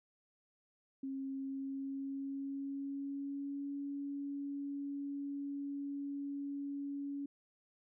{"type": "tone with pitch glide", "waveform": "sine", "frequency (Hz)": [269.9, 281.8], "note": ["C#4", "C#4"], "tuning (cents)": [-46, 29], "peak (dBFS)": -38, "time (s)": [1.03, 7.26], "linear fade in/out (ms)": 5, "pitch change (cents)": 75, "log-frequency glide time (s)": [1.34, 3.73], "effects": []}